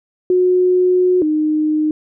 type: tone pair in turn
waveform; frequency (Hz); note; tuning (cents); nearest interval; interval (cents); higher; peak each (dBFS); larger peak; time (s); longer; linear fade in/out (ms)
sine; 364.3 / 307; F#4 / D#4; -27 / -23; minor third; 296; first; -10 / -13; first; 0.3-1.22 / 1.22-1.91; first; 2
effects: none